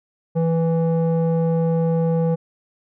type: tone with low-pass filter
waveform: square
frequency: 164.81 Hz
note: E3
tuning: in tune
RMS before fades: -19 dBFS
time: 0.35-2.36 s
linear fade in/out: 20 ms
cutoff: 590 Hz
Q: 2
effects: none